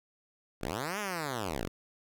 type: linear two-way sweep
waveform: 5% pulse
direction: up then down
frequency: 38.06 to 214.8 to 38.06 Hz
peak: -22 dBFS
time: 0.61-1.68 s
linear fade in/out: 10 ms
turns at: 0.99 s
effects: none